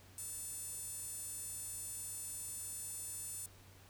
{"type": "tone with high-pass filter", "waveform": "sawtooth", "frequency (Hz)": 880, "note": "A5", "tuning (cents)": 0, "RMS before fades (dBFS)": -45, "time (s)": [0.18, 3.46], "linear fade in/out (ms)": 2, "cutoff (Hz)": 8800, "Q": 3.6, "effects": ["added 95 Hz sine -60 dBFS peak until 3.89 s", "pink hiss -62 dBFS RMS until 3.89 s"]}